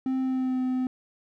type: tone with pitch glide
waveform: triangle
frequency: 261.6 to 255.9 Hz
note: C4 to C4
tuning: 0 to -38 cents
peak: -22 dBFS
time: 0.06-0.87 s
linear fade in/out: 2 ms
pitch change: -38 cents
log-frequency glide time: 0.2-0.61 s
effects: none